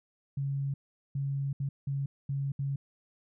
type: tone bursts at uneven times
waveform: sine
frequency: 138.59 Hz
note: C#3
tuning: in tune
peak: -29 dBFS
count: 6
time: 0.37-0.74 / 1.15-1.53 / 1.6-1.69 / 1.87-2.06 / 2.29-2.52 / 2.59-2.76 s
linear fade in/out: 5 ms
effects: none